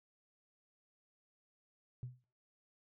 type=tone with exponential decay; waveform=sine; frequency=125 Hz; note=B2; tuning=21 cents sharp; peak=-37 dBFS; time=2.03-2.24 s; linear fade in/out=0 ms; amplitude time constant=44 ms; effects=noise-tail reverb RT60 0.3 s tail -17 dB re dry + tanh soft clip ceiling -35 dBFS